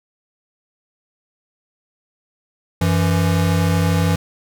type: tone pair together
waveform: square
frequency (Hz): 93.61 / 166.8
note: F#2 / E3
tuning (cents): +21 / +21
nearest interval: minor seventh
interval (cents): 1000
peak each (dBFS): -18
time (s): 2.81-4.16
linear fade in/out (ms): 5
effects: none